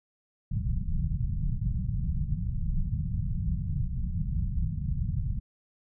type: low-pass noise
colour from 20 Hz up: pink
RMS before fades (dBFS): -29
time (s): 0.51-5.4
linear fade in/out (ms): 10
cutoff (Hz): 180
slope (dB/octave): 48
effects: none